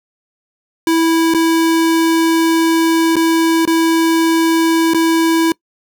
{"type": "tone with dropouts", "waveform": "square", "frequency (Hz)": 328.1, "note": "E4", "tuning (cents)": -8, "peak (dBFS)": -11, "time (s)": [0.87, 5.52], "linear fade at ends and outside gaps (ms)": 2, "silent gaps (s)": [[1.339, 1.346], [3.157, 3.165], [3.653, 3.675], [4.936, 4.945]], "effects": ["noise-tail reverb RT60 0.1 s tail -24 dB re dry"]}